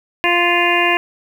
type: harmonic tone with a mistuned harmonic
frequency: 348.2 Hz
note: F4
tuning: 5 cents flat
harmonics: 1 / 2 / 3 / 5 / 6 / 7 / 8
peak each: -20 / -20 / -20 / -20 / -20 / -20 / -20 dBFS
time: 0.24-0.97 s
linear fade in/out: 0 ms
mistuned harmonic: 7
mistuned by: +17 cents
effects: 7-bit